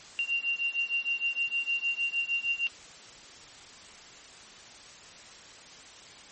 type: beating tone pair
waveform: sine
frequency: 2769 / 2775.5 Hz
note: F7 / F7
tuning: -15 / -11 cents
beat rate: 6.5 Hz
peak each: -30 / -31 dBFS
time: 0.19-2.67 s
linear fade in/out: 0 ms
effects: white hiss -49 dBFS RMS until 6.31 s + MP3 32 kbps